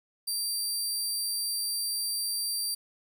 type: tone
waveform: 20% pulse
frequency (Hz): 4699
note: D8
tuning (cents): 0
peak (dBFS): -23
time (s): 0.27-2.75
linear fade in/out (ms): 10
effects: 10-bit